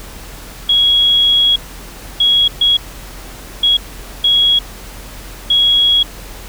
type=tone bursts at uneven times; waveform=sine; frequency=3322 Hz; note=G#7; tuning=in tune; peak=-8 dBFS; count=6; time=0.69-1.56 / 2.2-2.48 / 2.61-2.77 / 3.63-3.77 / 4.24-4.59 / 5.5-6.03 s; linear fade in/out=5 ms; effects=added 44 Hz sine -33 dBFS peak until 6.48 s + pink hiss -34 dBFS RMS until 6.48 s